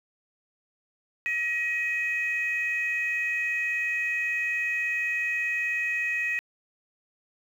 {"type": "tone pair together", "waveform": "sine", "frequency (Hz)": [1902.6, 2519], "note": ["A#6", "D#7"], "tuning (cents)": [35, 21], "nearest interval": "perfect fourth", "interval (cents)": 486, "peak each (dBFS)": -27, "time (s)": [1.26, 6.39], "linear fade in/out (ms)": 0, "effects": ["tanh soft clip ceiling -19 dBFS", "9-bit"]}